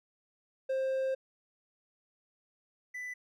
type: tone pair in turn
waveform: triangle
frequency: 529 / 1991.5 Hz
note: C5 / B6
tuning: +19 / +14 cents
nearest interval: octave + major seventh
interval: 2295 cents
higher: second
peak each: -27 / -36 dBFS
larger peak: first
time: 0.69-1.15 / 2.94-3.14 s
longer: first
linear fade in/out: 10 ms
effects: none